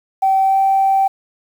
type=tone with pitch glide; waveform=sine; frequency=771 to 776.8 Hz; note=G5 to G5; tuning=-29 to -16 cents; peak=-10 dBFS; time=0.22-1.08 s; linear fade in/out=10 ms; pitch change=+13 cents; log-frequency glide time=0.43-0.58 s; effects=tanh soft clip ceiling -6 dBFS + 7-bit